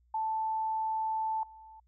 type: tone with level steps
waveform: sine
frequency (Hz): 880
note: A5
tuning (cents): 0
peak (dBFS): -29 / -49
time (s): 0.14-1.8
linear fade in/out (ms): 5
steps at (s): 1.43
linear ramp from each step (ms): 2
effects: added 60 Hz sine -64 dBFS peak until 1.87 s